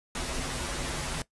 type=noise with comb filter; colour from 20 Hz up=pink; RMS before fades=-33 dBFS; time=0.15-1.22 s; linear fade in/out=2 ms; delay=9.9 ms; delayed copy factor=-0.9; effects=noise-tail reverb RT60 0.1 s tail -18 dB re dry + resampled to 24000 Hz